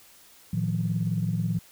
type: tone cluster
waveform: sine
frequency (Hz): 113.2 / 159.3 / 177.7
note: A2 / D#3 / F3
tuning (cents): +50 / +41 / +30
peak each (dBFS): -28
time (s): 0.53-1.59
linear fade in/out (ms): 5
effects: tanh soft clip ceiling -15 dBFS + white hiss -54 dBFS RMS until 1.71 s